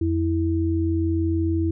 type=tone pair together; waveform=sine; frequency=86.7 / 327.3 Hz; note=F2 / E4; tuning=-12 / -12 cents; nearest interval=octave + major seventh; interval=2300 cents; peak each=-22 dBFS; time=0.01-1.71 s; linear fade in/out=5 ms; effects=none